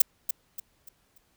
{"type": "noise with echo", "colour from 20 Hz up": "violet", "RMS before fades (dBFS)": -17, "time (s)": [0, 0.02], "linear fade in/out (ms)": 5, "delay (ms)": 290, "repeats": 4, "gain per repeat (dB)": -9, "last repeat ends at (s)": 1.18, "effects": ["pink hiss -68 dBFS RMS until 1.36 s"]}